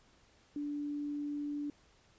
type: tone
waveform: sine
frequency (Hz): 291.5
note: D4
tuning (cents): -13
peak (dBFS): -35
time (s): 0.56-1.7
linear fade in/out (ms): 2
effects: pink hiss -66 dBFS RMS until 2.18 s + resampled to 16000 Hz